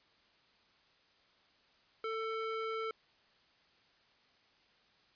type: tone with band-pass filter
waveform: square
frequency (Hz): 445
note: A4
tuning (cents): +20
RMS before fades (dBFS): -38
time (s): 2.04-2.91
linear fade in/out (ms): 2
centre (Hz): 1300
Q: 0.86
effects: white hiss -68 dBFS RMS until 5.15 s + resampled to 11025 Hz